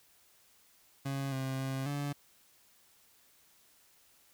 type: tone with pitch steps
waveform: 30% pulse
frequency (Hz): 137.2 / 132.8 / 133.6 / 143.5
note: C#3 / C3 / C3 / D3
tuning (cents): -17 / +26 / +36 / -40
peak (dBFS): -31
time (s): 1.05-2.13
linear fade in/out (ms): 10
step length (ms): 270
effects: white hiss -65 dBFS RMS until 4.33 s